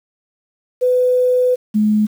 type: tone pair in turn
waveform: sine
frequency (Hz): 501 / 212.4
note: B4 / G#3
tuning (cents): +25 / +39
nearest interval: octave + minor third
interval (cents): 1486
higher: first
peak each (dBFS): -11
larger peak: neither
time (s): 0.81-1.56 / 1.74-2.07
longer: first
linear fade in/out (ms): 20
effects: 7-bit